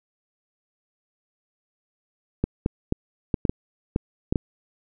clicks, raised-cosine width 3 ms, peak -8 dBFS, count 9, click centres 2.44 / 2.661 / 2.924 / 3.342 / 3.452 / 3.495 / 3.961 / 4.325 / 4.358 s, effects none

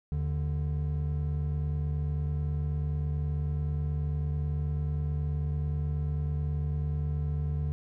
triangle tone pair together, 78 / 147.24 Hz, D#2 / D3, +5 / +5 cents, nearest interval major seventh, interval 1100 cents, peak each -28 / -29 dBFS, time 0.12-7.72 s, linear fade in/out 0 ms, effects none

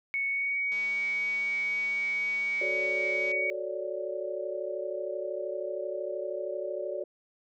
sine tone with pitch glide, 2217 to 2249 Hz, C#7 to C#7, 0 to +24 cents, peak -27 dBFS, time 0.14-3.5 s, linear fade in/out 0 ms, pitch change +24 cents, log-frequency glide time 0.27-0.59 s
click train, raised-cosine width 0.2 ms, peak -31 dBFS, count 528, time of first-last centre 0.72-3.316 s, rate 203 Hz
sine chord, D major seventh, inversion first, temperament equal, 370 / 440 / 554.4 / 587.3 Hz, F#4 / A4 / C#5 / D5, 0 / 0 / 0 / 0 cents, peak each -37 / -40 / -37 / -35 dBFS, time 2.61-7.04 s, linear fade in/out 5 ms
effects none

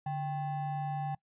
triangle ring-modulated tone, 466.2 Hz, A#4, in tune, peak -27 dBFS, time 0.06-1.15 s, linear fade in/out 5 ms, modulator 320 Hz, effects noise-tail reverb RT60 0.1 s tail -23 dB re dry + resampled to 8000 Hz

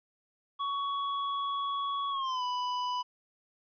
square tone with pitch glide, 1120 to 992.1 Hz, C#6 to B5, +18 to +8 cents, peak -31 dBFS, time 0.59-3.03 s, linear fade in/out 20 ms, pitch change -210 cents, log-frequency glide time 2.1-2.43 s, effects resampled to 11025 Hz + 12-bit

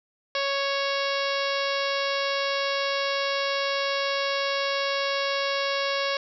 harmonic tone, 554.4 Hz, C#5, in tune, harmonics 1 / 2 / 3 / 4 / 5 / 6 / 7 / 8 / 9 / 10, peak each -28 / -31 / -33 / -34 / -35 / -36 / -36 / -37 / -38 / -38 dBFS, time 0.35-6.17 s, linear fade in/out 2 ms, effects none

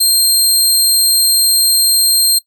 20% pulse tone, 4186 Hz, C8, in tune, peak -3 dBFS, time 0-2.39 s, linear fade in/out 10 ms, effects noise-tail reverb RT60 0.1 s tail -20 dB re dry

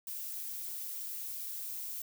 violet noise with amplitude modulation, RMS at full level -38 dBFS, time 0.07-2.02 s, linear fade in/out 2 ms, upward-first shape sine, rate 248 Hz, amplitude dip 55%, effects none

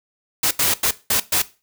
white noise bursts at uneven times, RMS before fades -18 dBFS, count 5, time 0.43-0.51 / 0.59-0.74 / 0.83-0.91 / 1.1-1.2 / 1.32-1.42 s, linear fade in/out 5 ms, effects noise-tail reverb RT60 0.3 s tail -17 dB re dry

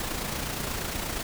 pink noise with amplitude modulation, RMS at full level -30 dBFS, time 0-1.23 s, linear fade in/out 2 ms, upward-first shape sine, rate 28.4 Hz, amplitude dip 45%, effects none

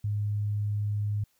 sine tone, 103.83 Hz, G#2, in tune, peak -26 dBFS, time 0.04-1.24 s, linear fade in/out 5 ms, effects white hiss -70 dBFS RMS until 1.39 s

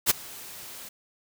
white noise with ADSR envelope, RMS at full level -18 dBFS, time 0.06-0.89 s, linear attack 42 ms, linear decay 16 ms, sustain -24 dB, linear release 7 ms, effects none

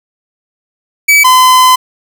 45% pulse tone pair in turn, 2290 / 1020.1 Hz, D7 / C6, -44 / -44 cents, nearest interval octave + major second, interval 1400 cents, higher first, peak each -3 dBFS, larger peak neither, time 1.08-1.24 / 1.24-1.76 s, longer second, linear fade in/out 10 ms, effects none

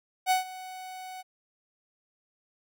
45% pulse tone with ADSR envelope, 745 Hz, F#5, 12 cents sharp, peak -20 dBFS, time 0.26-1.23 s, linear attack 48 ms, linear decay 130 ms, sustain -19 dB, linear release 27 ms, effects none

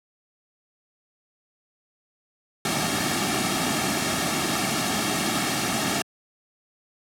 pink noise with comb filter, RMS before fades -24 dBFS, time 2.65-6.02 s, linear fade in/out 2 ms, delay 2 ms, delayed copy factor -0.65, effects high-pass 150 Hz 12 dB/octave + low-pass 11000 Hz 12 dB/octave

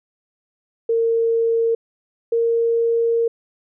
sine tone pair in turn, 458.2 / 462.7 Hz, A#4 / A#4, -30 / -13 cents, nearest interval unison, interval 17 cents, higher second, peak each -15 dBFS, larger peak neither, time 0.89-1.75 / 2.32-3.28 s, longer second, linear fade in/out 5 ms, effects none

